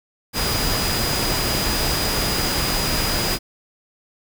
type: tone in noise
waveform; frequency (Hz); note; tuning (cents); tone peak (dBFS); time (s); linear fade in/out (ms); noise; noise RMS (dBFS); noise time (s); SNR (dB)
sine; 4925; D#8; -19; -26; 0.33-3.39; 50; pink; -22; 0.33-3.39; -7
effects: none